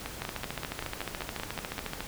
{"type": "two click trains", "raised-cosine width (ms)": 0.3, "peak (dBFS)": [-18, -17], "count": [10, 26], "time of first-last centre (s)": [[0.06, 1.781], [0.22, 2.006]], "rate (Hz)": [5.23, 14], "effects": ["pink hiss -42 dBFS RMS until 2.07 s"]}